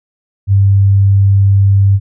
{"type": "tone", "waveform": "sine", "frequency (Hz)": 98.7, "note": "G2", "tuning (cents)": 12, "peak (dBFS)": -5, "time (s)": [0.47, 2], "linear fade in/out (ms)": 50, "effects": []}